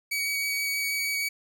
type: tone with vibrato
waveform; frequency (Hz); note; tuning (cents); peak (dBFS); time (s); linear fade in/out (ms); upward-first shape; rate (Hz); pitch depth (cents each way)
sawtooth; 2262; C#7; +34; -23; 0.11-1.29; 10; sine; 6.3; 10
effects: none